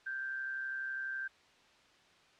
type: tone with amplitude modulation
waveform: sine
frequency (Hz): 1568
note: G6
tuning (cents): 0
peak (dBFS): -34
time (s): 0.06-1.28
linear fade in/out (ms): 10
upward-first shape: sine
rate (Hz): 132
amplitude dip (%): 45
effects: white hiss -64 dBFS RMS until 2.39 s + low-pass 4000 Hz 12 dB/octave